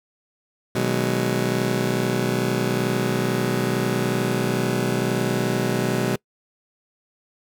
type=chord; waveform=20% pulse; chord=G# minor seventh; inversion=first; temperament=just; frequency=124.59 / 155.74 / 186.89 / 207.7 Hz; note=B2 / D#3 / F#3 / G#3; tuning=+16 / +2 / +18 / 0 cents; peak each=-20 / -24 / -21 / -22 dBFS; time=0.75-6.16 s; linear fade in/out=5 ms; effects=noise-tail reverb RT60 0.1 s tail -24 dB re dry